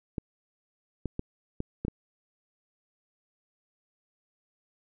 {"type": "clicks", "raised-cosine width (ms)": 3, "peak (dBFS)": -18, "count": 6, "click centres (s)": [0.182, 1.057, 1.194, 1.604, 1.85, 1.882], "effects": []}